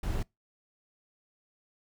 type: noise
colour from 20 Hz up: brown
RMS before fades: -31 dBFS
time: 0.03-0.23 s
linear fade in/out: 5 ms
effects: noise-tail reverb RT60 0.2 s tail -25 dB re dry